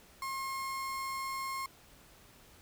35% pulse tone, 1073 Hz, C6, 43 cents sharp, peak -34 dBFS, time 0.22-1.66 s, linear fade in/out 2 ms, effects pink hiss -59 dBFS RMS until 2.61 s

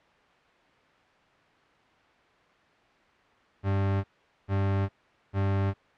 40% pulse tone bursts, 98 Hz, G2, in tune, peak -23 dBFS, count 3, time 3.63-5.74 s, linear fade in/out 50 ms, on 410 ms, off 440 ms, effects white hiss -60 dBFS RMS until 5.97 s + low-pass 2000 Hz 12 dB/octave

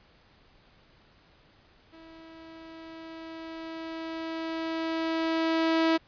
sawtooth tone with level ramp, 325.2 Hz, E4, 23 cents flat, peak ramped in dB -45 to -17 dBFS, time 1.92-5.98 s, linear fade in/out 20 ms, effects pink hiss -60 dBFS RMS until 6.07 s + resampled to 11025 Hz

